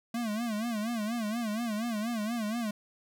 square tone with vibrato, 223.3 Hz, A3, 26 cents sharp, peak -31 dBFS, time 0.14-2.71 s, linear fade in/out 5 ms, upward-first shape sine, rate 4.2 Hz, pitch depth 130 cents each way, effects none

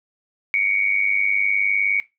sine tone with amplitude modulation, 2238 Hz, C#7, 16 cents sharp, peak -13 dBFS, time 0.54-2 s, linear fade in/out 0 ms, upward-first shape sine, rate 99.7 Hz, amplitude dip 80%, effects noise-tail reverb RT60 0.2 s tail -17 dB re dry

